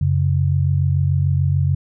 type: tone pair together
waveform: sine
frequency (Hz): 91.73 / 138.59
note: F#2 / C#3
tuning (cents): -14 / 0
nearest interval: perfect fifth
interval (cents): 714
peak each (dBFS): -17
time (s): 0.01-1.75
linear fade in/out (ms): 5
effects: none